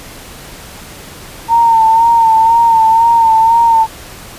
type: tone with vibrato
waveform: sine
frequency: 910 Hz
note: A#5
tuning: 42 cents flat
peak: -5 dBFS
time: 1.48-3.87 s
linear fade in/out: 50 ms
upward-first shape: sine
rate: 2 Hz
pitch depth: 41 cents each way
effects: pink hiss -32 dBFS RMS until 4.38 s + resampled to 32000 Hz